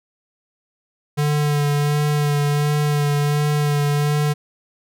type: tone with vibrato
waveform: square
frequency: 146.83 Hz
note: D3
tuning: in tune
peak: -17 dBFS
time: 1.17-4.34 s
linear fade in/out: 20 ms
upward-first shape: sine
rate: 1.4 Hz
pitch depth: 20 cents each way
effects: none